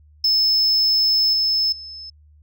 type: tone with level steps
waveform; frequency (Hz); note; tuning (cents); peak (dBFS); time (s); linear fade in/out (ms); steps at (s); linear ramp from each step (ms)
sine; 5230; E8; -15; -12 / -15 / -33; 0.24-2.1; 5; 1.33 / 1.72; 5
effects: tanh soft clip ceiling -13 dBFS + added 75 Hz sine -48 dBFS peak until 2.42 s